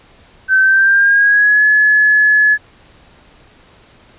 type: tone with pitch glide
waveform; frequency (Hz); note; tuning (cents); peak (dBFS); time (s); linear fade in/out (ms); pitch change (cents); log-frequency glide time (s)
sine; 1538 to 1706.5; G6 to G#6; -33 to +47; -7; 0.48-2.58; 50; +180; 0.6-1.64
effects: pink hiss -46 dBFS RMS until 4.18 s + resampled to 8000 Hz